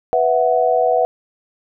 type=chord; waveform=sine; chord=B suspended fourth; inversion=none; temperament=equal; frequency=493.9 / 659.3 / 740 Hz; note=B4 / E5 / F#5; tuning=0 / 0 / 0 cents; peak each=-17 dBFS; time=0.13-1.05 s; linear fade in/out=0 ms; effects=none